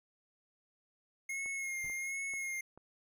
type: tone with vibrato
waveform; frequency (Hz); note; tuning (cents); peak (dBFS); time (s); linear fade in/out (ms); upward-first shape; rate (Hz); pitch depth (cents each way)
square; 2152; C7; +48; -37; 1.29-2.61; 5; sine; 1.3; 34
type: click train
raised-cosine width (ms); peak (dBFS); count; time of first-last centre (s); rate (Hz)
1; -40; 4; 1.46-2.776; 2.28
type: noise with exponential decay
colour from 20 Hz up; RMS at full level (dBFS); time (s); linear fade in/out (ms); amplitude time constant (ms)
brown; -49; 1.84-1.99; 2; 31
effects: resampled to 32000 Hz